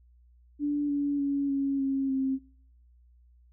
sine tone with pitch steps, 291.1 / 285.9 / 280.9 / 275.9 / 271 / 266.2 Hz, D4 / D4 / C#4 / C#4 / C#4 / C4, -15 / -46 / +23 / -8 / -39 / +30 cents, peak -25 dBFS, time 0.59-2.39 s, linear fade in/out 50 ms, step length 300 ms, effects noise-tail reverb RT60 0.7 s tail -26 dB re dry + added 60 Hz sine -56 dBFS peak until 3.52 s

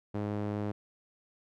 sawtooth tone with band-pass filter, 103.83 Hz, G#2, in tune, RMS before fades -34 dBFS, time 0.14-0.72 s, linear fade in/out 10 ms, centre 350 Hz, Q 0.66, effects none

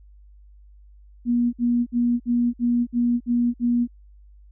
sine tone bursts, 240 Hz, B3, 49 cents flat, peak -17 dBFS, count 8, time 1.25-3.875 s, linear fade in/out 50 ms, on 280 ms, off 55 ms, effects added 50 Hz sine -46 dBFS peak until 4.51 s

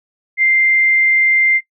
sine tone, 2093 Hz, C7, in tune, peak -10 dBFS, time 0.37-1.61 s, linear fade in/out 50 ms, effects noise-tail reverb RT60 0.1 s tail -17 dB re dry

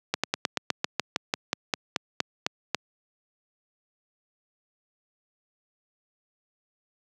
slowing click train, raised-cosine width 0.2 ms, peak -6 dBFS, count 16, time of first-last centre 0.14-2.747 s, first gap 96 ms, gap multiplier 1.08, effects high-pass 150 Hz 12 dB/octave

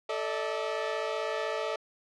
sawtooth chord, A suspended fourth, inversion none, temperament equal with one note detuned, 440 / 587.3 / 643.1 Hz, A4 / D5 / E5, 0 / 0 / -43 cents, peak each -30 / -31 / -31 dBFS, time 0.09-1.76 s, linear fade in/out 5 ms, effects low-pass 4000 Hz 12 dB/octave

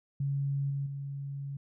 sine tone with level steps, 139.5 Hz, C#3, 11 cents sharp, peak -28 / -30 / -35 dBFS, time 0.2-1.57 s, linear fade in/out 5 ms, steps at 0.7 / 0.86 s, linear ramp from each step 5 ms, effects none

